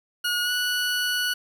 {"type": "tone with pitch glide", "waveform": "20% pulse", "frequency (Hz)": [1444, 1473.5], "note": ["F#6", "F#6"], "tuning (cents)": [-43, -8], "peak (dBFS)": -18, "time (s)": [0.24, 1.34], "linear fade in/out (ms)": 10, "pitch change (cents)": 35, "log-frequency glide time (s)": [0.43, 0.51], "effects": ["8-bit"]}